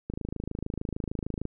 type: click train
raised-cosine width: 3 ms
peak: -19 dBFS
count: 37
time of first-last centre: 0.1-1.453 s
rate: 26.6 Hz
effects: none